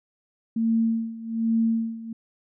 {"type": "tone with tremolo", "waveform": "sine", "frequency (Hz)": 226.6, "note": "A#3", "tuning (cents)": -49, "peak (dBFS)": -18, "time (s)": [0.56, 2.13], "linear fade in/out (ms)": 5, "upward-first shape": "sine", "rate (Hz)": 1.2, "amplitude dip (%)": 85, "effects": []}